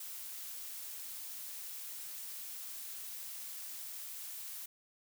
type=noise; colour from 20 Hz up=blue; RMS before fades=-45 dBFS; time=0-4.66 s; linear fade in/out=5 ms; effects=none